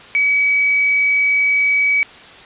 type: tone with quantisation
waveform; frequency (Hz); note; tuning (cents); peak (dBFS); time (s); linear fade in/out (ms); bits
sine; 2275; C#7; +44; -12; 0.15-2.03; 0; 7
effects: white hiss -39 dBFS RMS until 2.45 s + resampled to 8000 Hz